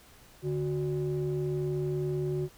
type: ring-modulated tone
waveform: triangle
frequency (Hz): 111.1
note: A2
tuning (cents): +17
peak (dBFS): -23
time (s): 0.42-2.49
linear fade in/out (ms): 50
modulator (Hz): 257
effects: pink hiss -56 dBFS RMS until 2.57 s